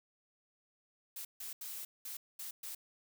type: noise bursts at uneven times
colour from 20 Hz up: blue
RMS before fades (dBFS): -44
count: 6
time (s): 1.16-1.25 / 1.4-1.53 / 1.61-1.85 / 2.05-2.17 / 2.39-2.51 / 2.63-2.75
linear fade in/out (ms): 5
effects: none